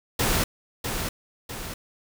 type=noise with echo; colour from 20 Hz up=pink; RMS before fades=-23 dBFS; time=0.19-0.44 s; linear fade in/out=5 ms; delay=650 ms; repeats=2; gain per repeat=-6 dB; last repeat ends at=1.74 s; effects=none